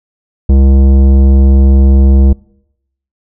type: tone with tanh clipping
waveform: sine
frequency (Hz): 67.5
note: C#2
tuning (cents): -45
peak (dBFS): -5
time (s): 0.49-2.33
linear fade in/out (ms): 5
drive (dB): 14
effects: noise-tail reverb RT60 0.8 s tail -24 dB re dry